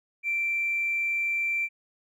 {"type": "tone with tanh clipping", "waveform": "triangle", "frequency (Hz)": 2349, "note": "D7", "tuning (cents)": 0, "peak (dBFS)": -24, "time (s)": [0.23, 1.69], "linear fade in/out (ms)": 50, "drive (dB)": 1, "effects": []}